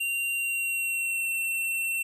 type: tone with pitch glide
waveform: square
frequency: 2767 to 2705 Hz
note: F7 to E7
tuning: -17 to +44 cents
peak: -27 dBFS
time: 0-2.03 s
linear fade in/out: 10 ms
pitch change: -39 cents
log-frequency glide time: 0.34-1.32 s
effects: 11-bit